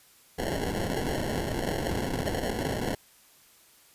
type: noise with sample-and-hold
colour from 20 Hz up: violet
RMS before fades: -30 dBFS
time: 0.38-2.95 s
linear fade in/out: 5 ms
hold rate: 1225 Hz
effects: white hiss -58 dBFS RMS until 3.94 s + resampled to 32000 Hz